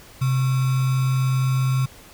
sine tone with sample-and-hold, 130.6 Hz, C3, 3 cents flat, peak -17 dBFS, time 0.21-1.86 s, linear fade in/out 10 ms, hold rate 1225 Hz, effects pink hiss -46 dBFS RMS until 2.13 s

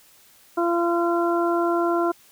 harmonic tone, 342.4 Hz, F4, 34 cents flat, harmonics 1 / 2 / 3 / 4, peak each -21 / -25 / -28 / -28 dBFS, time 0.57-2.12 s, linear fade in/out 10 ms, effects white hiss -54 dBFS RMS until 2.31 s

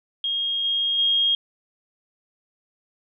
sine tone with level steps, 3251 Hz, G#7, 38 cents flat, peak -22 / -20 / -17 dBFS, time 0.24-1.35 s, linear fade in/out 2 ms, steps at 0.64 / 0.98 s, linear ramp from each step 10 ms, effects none

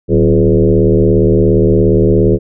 sine tone with frequency modulation, 263.8 Hz, C4, 14 cents sharp, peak -6 dBFS, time 0.08-2.39 s, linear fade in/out 50 ms, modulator 77.2 Hz, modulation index 2.8, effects none

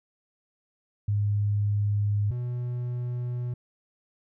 sine / triangle tone pair in turn, 103 / 122.49 Hz, G#2 / B2, -14 / -14 cents, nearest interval minor third, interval 300 cents, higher second, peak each -22 / -26 dBFS, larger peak first, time 1.08-2.31 / 2.31-3.54 s, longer neither, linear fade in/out 5 ms, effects none

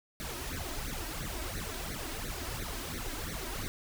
pink noise with flanger, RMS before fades -38 dBFS, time 0.2-3.68 s, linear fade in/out 0 ms, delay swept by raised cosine 0.48 to 3.18 ms, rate 2.9 Hz, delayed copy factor +0.85, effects none

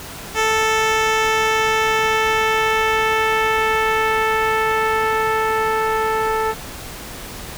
10% pulse tone with low-pass filter sweep, 440 Hz, A4, in tune, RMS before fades -18 dBFS, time 0.34-6.55 s, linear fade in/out 50 ms, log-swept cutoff 7000 to 1200 Hz, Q 0.83, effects pink hiss -33 dBFS RMS until 7.57 s

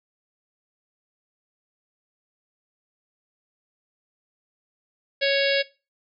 harmonic tone, 554.4 Hz, C#5, in tune, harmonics 1 / 3 / 4 / 5 / 6 / 7 / 8 / 9, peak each -22 / -27 / -28 / -29 / -30 / -30 / -31 / -32 dBFS, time 5.21-5.63 s, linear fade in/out 20 ms, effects noise-tail reverb RT60 0.3 s tail -20 dB re dry

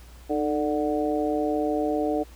harmonic tone with a mistuned harmonic, 147.7 Hz, D3, 10 cents sharp, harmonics 2 / 3 / 4 / 5, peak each -26 / -28 / -29 / -30 dBFS, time 0.29-2.24 s, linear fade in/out 20 ms, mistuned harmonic 2, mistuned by +58 cents, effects added 60 Hz sine -45 dBFS peak until 2.35 s + pink hiss -53 dBFS RMS until 2.35 s

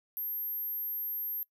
sine tone, 12800 Hz, G9, 35 cents sharp, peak -33 dBFS, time 0.17-1.43 s, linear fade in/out 0 ms, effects noise-tail reverb RT60 0.1 s tail -24 dB re dry

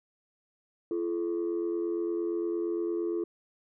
sine tone pair together, 341.3 / 430 Hz, F4 / A4, -40 / -40 cents, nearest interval major third, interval 400 cents, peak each -28 / -32 dBFS, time 0.91-3.24 s, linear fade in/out 2 ms, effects tanh soft clip ceiling -24 dBFS

